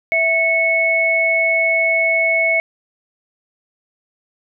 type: tone pair together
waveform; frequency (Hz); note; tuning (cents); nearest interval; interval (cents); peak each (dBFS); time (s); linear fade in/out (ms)
sine; 657.6 / 2203; E5 / C#7; -4 / -11; octave + major sixth; 2093; -19 / -14; 0.12-2.6; 0
effects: none